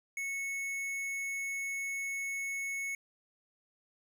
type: tone with tanh clipping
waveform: sine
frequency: 2203 Hz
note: C#7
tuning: 11 cents flat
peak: -36 dBFS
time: 0.17-2.95 s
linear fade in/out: 2 ms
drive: 14 dB
effects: none